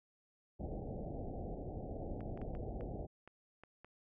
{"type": "low-pass noise", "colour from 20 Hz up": "pink", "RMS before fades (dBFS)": -43, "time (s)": [0.59, 3.07], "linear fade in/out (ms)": 20, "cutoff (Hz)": 780, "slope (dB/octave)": 96}
{"type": "clicks", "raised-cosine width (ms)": 0.5, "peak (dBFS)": -39, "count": 8, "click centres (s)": [2.207, 2.375, 2.416, 2.551, 2.809, 3.276, 3.636, 3.846]}
{"effects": []}